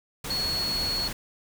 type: tone in noise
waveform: sine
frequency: 4353 Hz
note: C#8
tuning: 32 cents flat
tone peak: -26 dBFS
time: 0.3-1.08 s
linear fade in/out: 5 ms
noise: pink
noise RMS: -34 dBFS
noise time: 0.24-1.13 s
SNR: +5 dB
effects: none